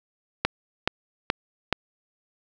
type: click train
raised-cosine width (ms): 0.3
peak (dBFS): -4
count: 4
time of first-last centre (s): 0.45-1.727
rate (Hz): 2.35
effects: none